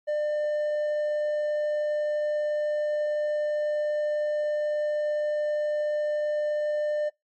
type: tone with hard clipping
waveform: sine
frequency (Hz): 599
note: D5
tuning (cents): +34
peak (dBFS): -25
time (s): 0.07-7.1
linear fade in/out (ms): 20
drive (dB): 3
effects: noise-tail reverb RT60 0.2 s tail -25 dB re dry + MP3 32 kbps